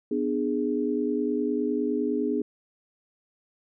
sine chord, G# diminished, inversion first, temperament just, 249.2 / 299 / 415.3 Hz, B3 / D4 / G#4, +16 / +31 / 0 cents, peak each -28 dBFS, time 0.11-2.42 s, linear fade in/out 5 ms, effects none

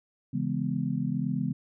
sine chord, C# minor seventh, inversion none, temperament just, 138.59 / 166.31 / 207.9 / 249.5 Hz, C#3 / E3 / G#3 / B3, 0 / +16 / +2 / +18 cents, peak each -32 dBFS, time 0.33-1.53 s, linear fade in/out 10 ms, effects none

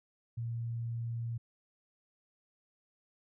sine tone, 116.54 Hz, A#2, in tune, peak -34 dBFS, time 0.37-1.38 s, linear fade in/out 10 ms, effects none

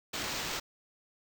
violet noise with sample-and-hold, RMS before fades -36 dBFS, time 0.13-0.6 s, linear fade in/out 10 ms, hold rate 11025 Hz, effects none

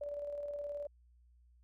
sine tone with tremolo, 580 Hz, D5, 22 cents flat, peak -37 dBFS, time 0.01-0.87 s, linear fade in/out 5 ms, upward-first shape square, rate 19 Hz, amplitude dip 30%, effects added 60 Hz sine -62 dBFS peak until 1.63 s

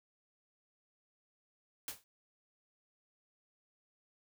white noise with exponential decay, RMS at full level -37 dBFS, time 1.88-2.04 s, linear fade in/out 1 ms, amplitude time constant 33 ms, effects none

